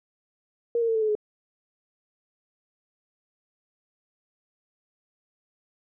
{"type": "tone with pitch steps", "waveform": "sine", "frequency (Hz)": [470, 460.1, 450.3, 440.8, 431.5, 422.4], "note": ["A#4", "A#4", "A4", "A4", "A4", "G#4"], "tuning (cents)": [14, -23, 40, 3, -34, 29], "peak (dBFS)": -21, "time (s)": [0.75, 1.152], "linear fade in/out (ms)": 2, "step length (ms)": 67, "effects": []}